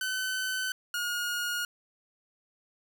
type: tone pair in turn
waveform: sawtooth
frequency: 1519 / 1433.7 Hz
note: F#6 / F6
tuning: +45 / +45 cents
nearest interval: minor second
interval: 100 cents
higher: first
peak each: -26 dBFS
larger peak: neither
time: 0.01-0.72 / 0.94-1.65 s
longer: neither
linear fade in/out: 2 ms
effects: none